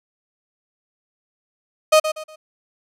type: tone with echo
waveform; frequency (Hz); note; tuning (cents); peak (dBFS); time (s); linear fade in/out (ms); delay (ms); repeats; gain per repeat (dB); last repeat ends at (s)
35% pulse; 622.3; D#5; 0; -8; 1.92-2; 10; 120; 3; -10; 2.36
effects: low-pass 12000 Hz 12 dB/octave